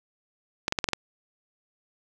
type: clicks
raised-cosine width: 0.2 ms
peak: -7 dBFS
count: 6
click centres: 0.681 / 0.724 / 0.788 / 0.842 / 0.888 / 0.933 s
effects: none